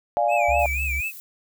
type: chord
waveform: sine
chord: D diminished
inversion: none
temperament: equal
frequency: 587.3 / 698.5 / 830.6 Hz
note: D5 / F5 / Ab5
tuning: 0 / 0 / 0 cents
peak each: -23 / -21 / -24 dBFS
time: 0.17-0.66 s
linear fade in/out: 0 ms
type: tone with vibrato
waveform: triangle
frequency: 2455 Hz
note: D#7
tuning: 24 cents flat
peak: -23 dBFS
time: 0.28-1.12 s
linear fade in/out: 50 ms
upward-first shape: sine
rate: 4.1 Hz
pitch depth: 120 cents each way
type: tone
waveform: sine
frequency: 69.3 Hz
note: C#2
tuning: in tune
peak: -26 dBFS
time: 0.48-1.01 s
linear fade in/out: 10 ms
type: noise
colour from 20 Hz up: violet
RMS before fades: -40 dBFS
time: 0.59-1.2 s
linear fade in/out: 0 ms
effects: none